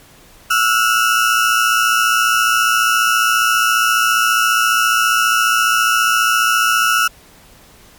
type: tone pair together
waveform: 35% pulse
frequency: 1326.3 / 1441 Hz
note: E6 / F#6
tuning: +10 / -46 cents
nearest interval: minor second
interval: 144 cents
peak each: -13 dBFS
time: 0.5-7.08 s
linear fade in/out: 10 ms
effects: pink hiss -45 dBFS RMS until 7.98 s + MP3 96 kbps